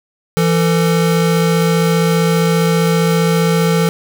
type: tone pair together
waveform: square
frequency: 167.7 / 448 Hz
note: E3 / A4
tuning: +30 / +31 cents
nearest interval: octave + perfect fourth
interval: 1701 cents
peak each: -13 / -17 dBFS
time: 0.37-3.89 s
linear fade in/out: 0 ms
effects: none